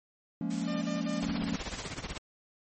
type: chord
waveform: triangle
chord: Bb minor seventh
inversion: second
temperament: just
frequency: 174.81 / 209.8 / 233.1 / 279.7 Hz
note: F3 / Ab3 / Bb3 / Db4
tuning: +2 / +18 / 0 / +16 cents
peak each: -34 dBFS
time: 0.41-1.56 s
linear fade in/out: 2 ms
type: noise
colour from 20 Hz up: white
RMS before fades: -44 dBFS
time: 0.5-1.91 s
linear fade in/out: 10 ms
type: tone bursts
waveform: sawtooth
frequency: 601 Hz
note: D5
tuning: 40 cents sharp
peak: -33 dBFS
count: 3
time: 0.67-1.206 s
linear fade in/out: 10 ms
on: 150 ms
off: 43 ms
type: noise with tremolo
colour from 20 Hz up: pink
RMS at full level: -35 dBFS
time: 1.22-2.18 s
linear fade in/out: 5 ms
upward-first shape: triangle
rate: 16 Hz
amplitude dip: 90%
effects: MP3 32 kbps